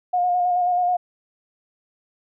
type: tone with vibrato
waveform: sine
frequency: 716 Hz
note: F5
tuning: 43 cents sharp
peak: -17 dBFS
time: 0.13-0.97 s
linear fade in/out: 10 ms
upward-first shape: square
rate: 9.3 Hz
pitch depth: 20 cents each way
effects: none